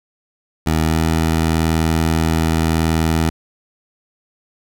15% pulse tone with pitch glide, 79.4 to 80.83 Hz, D#2 to E2, +36 to -33 cents, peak -8 dBFS, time 0.66-3.3 s, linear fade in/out 10 ms, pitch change +31 cents, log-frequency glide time 0.84-1.01 s, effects none

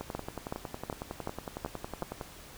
two click trains, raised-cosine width 1 ms, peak -19 / -22 dBFS, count 6 / 25, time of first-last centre 0.15-2.023 / 0.01-2.212 s, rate 2.67 / 10.9 Hz, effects pink hiss -50 dBFS RMS until 2.57 s

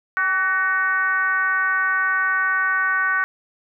sine tone with frequency modulation, 1500 Hz, F#6, 23 cents sharp, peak -17 dBFS, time 0.17-3.24 s, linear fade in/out 0 ms, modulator 361 Hz, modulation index 1, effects none

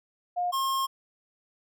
sine / square tone pair in turn, 712 / 1072.4 Hz, F5 / C6, +33 / +42 cents, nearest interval perfect fifth, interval 709 cents, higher second, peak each -25 / -26 dBFS, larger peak first, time 0.36-0.52 / 0.52-0.87 s, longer second, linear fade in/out 20 ms, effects none

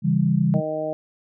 sine chord, C# diminished, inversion none, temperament just, 138.59 / 166.31 / 199.57 Hz, C#3 / E3 / G3, 0 / +16 / +31 cents, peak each -22 / -20 / -21 dBFS, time 0.02-0.62 s, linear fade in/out 50 ms
harmonic tone, 155.56 Hz, D#3, in tune, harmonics 1 / 2 / 3 / 4 / 5, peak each -37 / -32 / -32 / -25 / -36 dBFS, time 0.54-0.93 s, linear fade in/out 0 ms
effects none

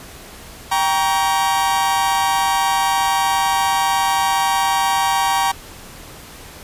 40% pulse chord, G diminished, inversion none, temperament just, 784 / 940.8 / 1128.9 Hz, G5 / Bb5 / Db6, 0 / +16 / +31 cents, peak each -18 / -18 / -22 dBFS, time 0.71-5.52 s, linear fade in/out 10 ms, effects pink hiss -38 dBFS RMS until 6.63 s + resampled to 32000 Hz

